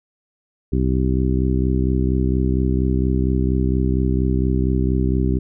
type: harmonic tone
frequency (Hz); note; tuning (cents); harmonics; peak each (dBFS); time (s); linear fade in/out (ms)
64.3; C2; -30; 1 / 2 / 3 / 4 / 5 / 6; -19 / -22 / -24 / -25 / -26 / -27; 0.72-5.39; 10
effects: none